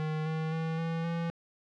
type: tone with pitch steps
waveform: square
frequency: 155.56 / 158.55 / 161.6 / 164.71 / 167.88 Hz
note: D#3 / D#3 / E3 / E3 / E3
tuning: 0 / +33 / -34 / -1 / +32 cents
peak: -31 dBFS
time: 0-1.3 s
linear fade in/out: 0 ms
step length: 260 ms
effects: low-pass 3000 Hz 12 dB/octave